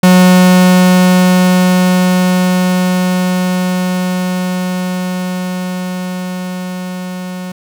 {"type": "tone with level ramp", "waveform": "45% pulse", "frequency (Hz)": 182.4, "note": "F#3", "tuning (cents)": -24, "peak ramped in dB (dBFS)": [-3, -21], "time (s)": [0.03, 7.52], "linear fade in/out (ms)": 5, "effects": []}